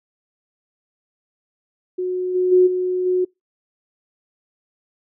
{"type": "tone with level steps", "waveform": "sine", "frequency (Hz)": 365.5, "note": "F#4", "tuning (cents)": -21, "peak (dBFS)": [-20, -15, -9, -18, -15], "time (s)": [1.98, 3.25], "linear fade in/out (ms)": 10, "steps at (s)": [2.34, 2.51, 2.66, 3.05], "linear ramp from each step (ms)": 20, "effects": ["noise-tail reverb RT60 0.2 s tail -26 dB re dry"]}